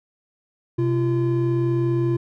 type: tone pair together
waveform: triangle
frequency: 127.5 / 342.4 Hz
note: C3 / F4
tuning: -44 / -34 cents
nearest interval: octave + perfect fourth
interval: 1710 cents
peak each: -19 dBFS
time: 0.78-2.17 s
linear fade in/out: 10 ms
effects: none